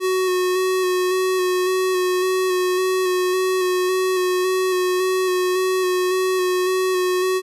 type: tone with vibrato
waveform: square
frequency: 369.1 Hz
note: F#4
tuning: 4 cents flat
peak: -18 dBFS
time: 0-7.42 s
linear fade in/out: 50 ms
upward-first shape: square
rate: 1.8 Hz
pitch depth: 18 cents each way
effects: resampled to 32000 Hz